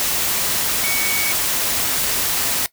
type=tone in noise; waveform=sine; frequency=2241 Hz; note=C#7; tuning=18 cents sharp; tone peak=-23 dBFS; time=0.84-1.32 s; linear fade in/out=0 ms; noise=white; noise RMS=-20 dBFS; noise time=0-2.66 s; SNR=-6 dB; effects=noise-tail reverb RT60 0.1 s tail -18 dB re dry